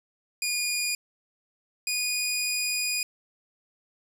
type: tone pair in turn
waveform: 15% pulse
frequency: 2440 / 2463 Hz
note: D#7 / D#7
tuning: -34 / -18 cents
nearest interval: unison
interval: 16 cents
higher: second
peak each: -19 dBFS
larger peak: neither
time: 0.42-0.95 / 1.87-3.03 s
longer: second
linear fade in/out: 2 ms
effects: none